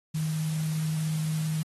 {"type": "tone in noise", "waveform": "sine", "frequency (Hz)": 156.8, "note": "D#3", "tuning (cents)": 14, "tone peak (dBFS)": -26, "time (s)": [0.14, 1.63], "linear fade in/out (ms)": 10, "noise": "white", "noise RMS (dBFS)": -42, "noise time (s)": [0.14, 1.63], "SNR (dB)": 13, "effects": ["AAC 32 kbps"]}